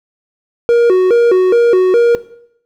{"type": "tone with vibrato", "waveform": "triangle", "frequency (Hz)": 417.9, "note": "G#4", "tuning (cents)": 11, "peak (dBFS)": -4, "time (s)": [0.69, 2.15], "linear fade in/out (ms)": 0, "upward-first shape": "square", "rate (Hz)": 2.4, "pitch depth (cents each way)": 210, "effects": ["noise-tail reverb RT60 0.7 s tail -17 dB re dry"]}